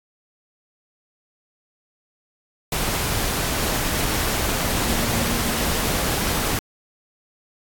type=tone in noise; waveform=sine; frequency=233.7 Hz; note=A#3; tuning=5 cents sharp; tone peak=-29 dBFS; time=4.87-5.62 s; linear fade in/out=2 ms; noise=pink; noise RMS=-23 dBFS; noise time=2.72-6.59 s; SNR=-9 dB; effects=AAC 64 kbps